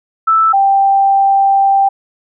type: tone pair in turn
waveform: sine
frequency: 1318.5 / 786.1 Hz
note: E6 / G5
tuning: 0 / +5 cents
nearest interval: major sixth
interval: 895 cents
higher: first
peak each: -7 dBFS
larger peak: neither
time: 0.27-0.53 / 0.53-1.89 s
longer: second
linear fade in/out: 10 ms
effects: none